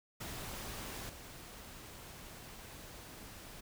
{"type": "noise with level steps", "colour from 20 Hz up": "pink", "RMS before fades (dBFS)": [-44, -51], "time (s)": [0.2, 3.61], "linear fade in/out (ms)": 10, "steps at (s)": 1.09, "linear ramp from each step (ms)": 5, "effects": []}